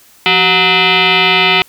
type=tone with frequency modulation; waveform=sine; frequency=174.3 Hz; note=F3; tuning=3 cents flat; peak=-7 dBFS; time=0.26-1.62 s; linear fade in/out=0 ms; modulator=554 Hz; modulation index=6; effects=white hiss -45 dBFS RMS until 1.68 s